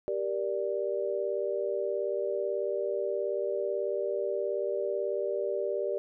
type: chord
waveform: sine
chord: G minor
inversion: none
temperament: just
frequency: 392 / 470.4 / 588 Hz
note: G4 / Bb4 / D5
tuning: 0 / +16 / +2 cents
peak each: -32 / -34 / -32 dBFS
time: 0.08-5.98 s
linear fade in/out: 0 ms
effects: none